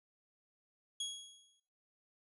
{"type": "tone with exponential decay", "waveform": "sawtooth", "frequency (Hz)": 3322, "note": "G#7", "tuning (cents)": 0, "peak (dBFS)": -32, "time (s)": [1, 1.6], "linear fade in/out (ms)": 5, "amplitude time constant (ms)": 130, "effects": ["noise-tail reverb RT60 0.7 s tail -22 dB re dry", "resampled to 24000 Hz"]}